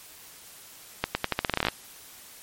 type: accelerating click train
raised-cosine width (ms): 0.3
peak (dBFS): -7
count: 14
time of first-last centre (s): 1.04-1.685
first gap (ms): 110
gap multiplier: 0.85
effects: white hiss -48 dBFS RMS until 2.42 s + MP3 64 kbps